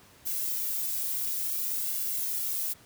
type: noise with flanger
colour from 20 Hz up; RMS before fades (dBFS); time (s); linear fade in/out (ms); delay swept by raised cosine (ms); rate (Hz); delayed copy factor
violet; -31; 0.25-2.74; 20; 1.6 to 2.28; 0.57; -0.6
effects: pink hiss -56 dBFS RMS until 2.85 s + high-pass 60 Hz 12 dB/octave